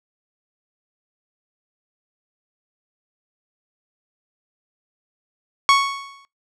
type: tone with exponential decay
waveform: sawtooth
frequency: 1108.7 Hz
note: C#6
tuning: in tune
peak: -5 dBFS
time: 5.69-6.25 s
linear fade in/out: 0 ms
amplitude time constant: 120 ms
effects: noise-tail reverb RT60 0.2 s tail -23 dB re dry + low-pass 6000 Hz 12 dB/octave